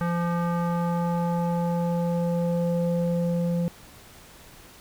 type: tone with low-pass filter sweep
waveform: square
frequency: 171.9 Hz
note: F3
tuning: 27 cents flat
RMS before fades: -25 dBFS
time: 0.01-3.68 s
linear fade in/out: 0 ms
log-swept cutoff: 1400 to 400 Hz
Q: 2.3
effects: pink hiss -49 dBFS RMS until 4.8 s